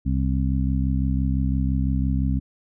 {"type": "harmonic tone", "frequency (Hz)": 65.9, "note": "C2", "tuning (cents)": 13, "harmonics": [1, 2, 3, 4], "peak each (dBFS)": [-22, -25, -27, -28], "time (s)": [0.05, 2.4], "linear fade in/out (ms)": 20, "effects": []}